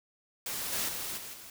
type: noise with level steps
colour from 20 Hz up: white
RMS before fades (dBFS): -36 / -32 / -37 / -43 / -48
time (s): 0.46-1.5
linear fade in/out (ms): 2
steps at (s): 0.72 / 0.88 / 1.17 / 1.33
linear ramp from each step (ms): 10
effects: none